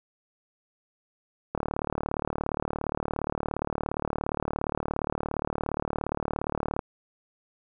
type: click train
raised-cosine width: 1 ms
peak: -14 dBFS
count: 196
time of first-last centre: 1.55-6.792 s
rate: 37.2 Hz
effects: none